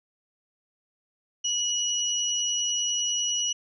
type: tone pair together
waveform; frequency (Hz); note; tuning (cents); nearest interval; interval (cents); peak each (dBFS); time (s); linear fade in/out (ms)
sine; 2919 / 5855; F#7 / F#8; -24 / -19; octave; 1205; -27; 1.44-3.53; 10
effects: none